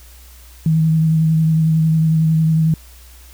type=tone with vibrato; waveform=sine; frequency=159.4 Hz; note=D#3; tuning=42 cents sharp; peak=-11 dBFS; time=0.66-2.74 s; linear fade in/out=2 ms; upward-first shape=triangle; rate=11 Hz; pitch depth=25 cents each way; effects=added 61 Hz sine -40 dBFS peak until 3.33 s + white hiss -46 dBFS RMS until 3.33 s